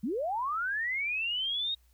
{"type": "linear sweep", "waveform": "sine", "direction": "up", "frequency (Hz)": [185, 3774], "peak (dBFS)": -29, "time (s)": [0.03, 1.75], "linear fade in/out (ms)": 10, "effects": ["added 60 Hz sine -61 dBFS peak until 1.93 s", "white hiss -71 dBFS RMS until 1.93 s"]}